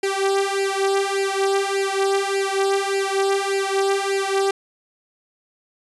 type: tone with flanger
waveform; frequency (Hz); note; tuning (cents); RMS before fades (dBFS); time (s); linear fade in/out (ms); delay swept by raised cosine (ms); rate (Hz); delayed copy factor
sawtooth; 392; G4; 0; -21; 0.03-4.51; 5; 0.41 to 2.81; 1.7; +0.85
effects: resampled to 24000 Hz